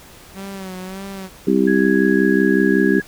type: tone with vibrato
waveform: sawtooth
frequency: 190.2 Hz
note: F#3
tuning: 48 cents sharp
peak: -25 dBFS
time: 0.34-1.3 s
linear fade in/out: 50 ms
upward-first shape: sine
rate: 1.7 Hz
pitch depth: 59 cents each way
type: harmonic tone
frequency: 65.41 Hz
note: C2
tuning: in tune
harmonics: 3 / 4 / 5 / 6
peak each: -18 / -18 / -18 / -18 dBFS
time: 1.47-3 s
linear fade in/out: 5 ms
type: tone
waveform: sine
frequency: 1661.2 Hz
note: G#6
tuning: in tune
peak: -22 dBFS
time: 1.67-3.02 s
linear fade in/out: 10 ms
effects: pink hiss -43 dBFS RMS until 3.07 s